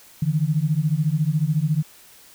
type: beating tone pair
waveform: sine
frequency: 146.83 / 160.83 Hz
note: D3 / E3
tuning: 0 / -42 cents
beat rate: 14 Hz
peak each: -21 dBFS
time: 0.22-1.83 s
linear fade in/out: 5 ms
effects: white hiss -49 dBFS RMS until 2.34 s